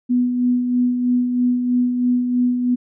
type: tone with tremolo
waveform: sine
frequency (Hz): 246.9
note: B3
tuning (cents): 0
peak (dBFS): -13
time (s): 0.09-2.76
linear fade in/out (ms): 20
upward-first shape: sine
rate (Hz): 3.1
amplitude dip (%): 45
effects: none